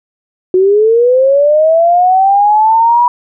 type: linear sweep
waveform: sine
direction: up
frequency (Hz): 362.8 to 977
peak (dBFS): -5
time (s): 0.54-3.08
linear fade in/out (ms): 2
effects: none